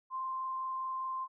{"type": "tone with frequency modulation", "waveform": "sine", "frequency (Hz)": 1046.5, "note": "C6", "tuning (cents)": 0, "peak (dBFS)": -34, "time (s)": [0.1, 1.28], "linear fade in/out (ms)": 50, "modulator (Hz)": 24.9, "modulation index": 0.34, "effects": []}